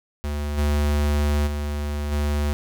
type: tone with level steps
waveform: square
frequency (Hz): 73.42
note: D2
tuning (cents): 0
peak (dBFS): -25 / -19 / -25 / -21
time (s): 0.24-2.53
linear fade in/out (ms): 0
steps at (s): 0.57 / 1.46 / 2.11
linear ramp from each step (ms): 20
effects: none